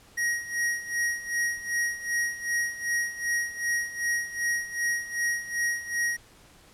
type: tone with tremolo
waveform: square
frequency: 1889 Hz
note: A#6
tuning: 22 cents sharp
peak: -24 dBFS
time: 0.17-6.17 s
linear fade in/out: 10 ms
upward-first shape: sine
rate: 2.6 Hz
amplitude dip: 80%
effects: pink hiss -55 dBFS RMS until 6.73 s + low-pass 12000 Hz 12 dB/octave